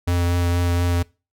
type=tone with vibrato; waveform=square; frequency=87.31 Hz; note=F2; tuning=in tune; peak=-18 dBFS; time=0.07-1.03 s; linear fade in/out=10 ms; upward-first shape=triangle; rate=4.2 Hz; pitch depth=16 cents each way; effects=noise-tail reverb RT60 0.3 s tail -23 dB re dry